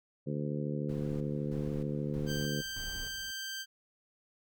harmonic tone, 73.42 Hz, D2, in tune, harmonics 2 / 3 / 4 / 5 / 6 / 7, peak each -35 / -38 / -41 / -43 / -43 / -43 dBFS, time 0.26-2.62 s, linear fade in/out 20 ms
brown noise with tremolo, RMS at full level -44 dBFS, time 0.89-3.31 s, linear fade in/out 5 ms, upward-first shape square, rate 1.6 Hz, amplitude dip 70%
15% pulse tone, 1568 Hz, G6, in tune, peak -31 dBFS, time 2.26-3.66 s, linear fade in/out 50 ms
effects none

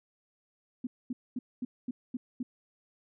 sine tone bursts, 248.8 Hz, B3, 13 cents sharp, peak -31 dBFS, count 7, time 0.84-2.43 s, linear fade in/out 5 ms, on 30 ms, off 230 ms, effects none

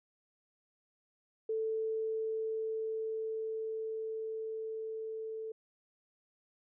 sine tone with level ramp, 441.8 Hz, A4, 7 cents sharp, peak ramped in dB -31 to -38 dBFS, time 1.49-5.52 s, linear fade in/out 5 ms, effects none

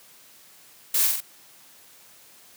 blue noise with echo, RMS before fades -22 dBFS, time 0.94-1.07 s, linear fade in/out 5 ms, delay 45 ms, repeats 3, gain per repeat -3 dB, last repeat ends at 1.205 s, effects white hiss -52 dBFS RMS until 2.56 s + high-pass 100 Hz 12 dB/octave

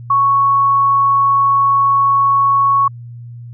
sine tone, 1108.7 Hz, C#6, in tune, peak -9 dBFS, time 0.1-2.88 s, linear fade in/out 5 ms, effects added 119 Hz sine -29 dBFS peak until 3.53 s

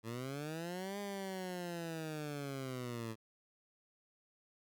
15% pulse linear two-way sweep, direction up then down, 109.7 to 204 to 109.7 Hz, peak -34 dBFS, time 0.03-3.16 s, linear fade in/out 50 ms, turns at 0.99 s, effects 12-bit

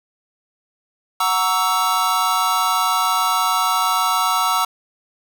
square chord, F# dominant seventh, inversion none, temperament equal with one note detuned, 740 / 932.3 / 1128.8 / 1318.5 Hz, F#5 / A#5 / C#6 / E6, 0 / 0 / +31 / 0 cents, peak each -25 / -23 / -24 / -20 dBFS, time 1.2-4.65 s, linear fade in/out 5 ms, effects none

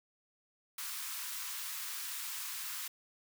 white high-pass noise, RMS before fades -41 dBFS, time 0.78-2.88 s, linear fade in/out 5 ms, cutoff 950 Hz, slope 48 dB/octave, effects none

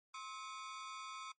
sawtooth ring-modulated tone, 1174.7 Hz, D6, in tune, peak -39 dBFS, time 0.14-1.32 s, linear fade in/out 5 ms, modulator 116 Hz, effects noise-tail reverb RT60 0.1 s tail -20 dB re dry + MP3 32 kbps

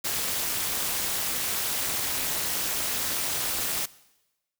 white noise with amplitude modulation, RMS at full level -25 dBFS, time 0.04-3.86 s, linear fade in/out 10 ms, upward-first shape sine, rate 259 Hz, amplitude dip 80%, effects noise-tail reverb RT60 1.0 s tail -20 dB re dry

